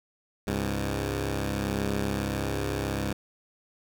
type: tone pair together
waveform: 10% pulse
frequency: 67.58 / 101.7 Hz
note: C#2 / G#2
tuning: -43 / -36 cents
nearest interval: perfect fifth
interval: 707 cents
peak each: -22 dBFS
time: 0.47-3.13 s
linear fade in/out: 5 ms
effects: none